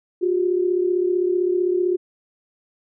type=tone pair together; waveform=sine; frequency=357.1 / 392.7 Hz; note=F4 / G4; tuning=+39 / +3 cents; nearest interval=major second; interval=164 cents; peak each=-18 / -24 dBFS; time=0.21-1.97 s; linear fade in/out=20 ms; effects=none